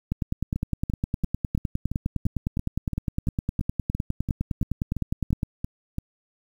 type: two click trains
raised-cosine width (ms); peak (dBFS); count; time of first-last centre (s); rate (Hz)
5; -12 / -15; 53 / 17; 0.12-5.432 / 0.56-5.984; 9.79 / 2.95
effects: 8-bit